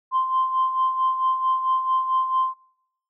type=tone with tremolo; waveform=sine; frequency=1043 Hz; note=C6; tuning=6 cents flat; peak=-16 dBFS; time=0.11-2.54 s; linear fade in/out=50 ms; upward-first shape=sine; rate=4.5 Hz; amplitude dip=65%; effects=noise-tail reverb RT60 0.8 s tail -22 dB re dry + tanh soft clip ceiling -13 dBFS